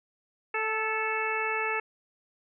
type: harmonic tone with a mistuned harmonic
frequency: 439.7 Hz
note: A4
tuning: 1 cent flat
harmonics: 1 / 2 / 3 / 4 / 5 / 6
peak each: -34 / -34 / -34 / -34 / -34 / -34 dBFS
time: 0.54-1.8 s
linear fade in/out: 5 ms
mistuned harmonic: 4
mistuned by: -22 cents
effects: none